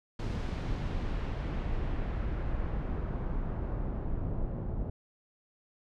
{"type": "noise with low-pass filter sweep", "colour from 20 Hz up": "brown", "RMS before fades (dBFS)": -33, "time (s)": [0.19, 4.9], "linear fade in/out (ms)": 5, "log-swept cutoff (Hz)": [5600, 660], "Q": 0.8, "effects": []}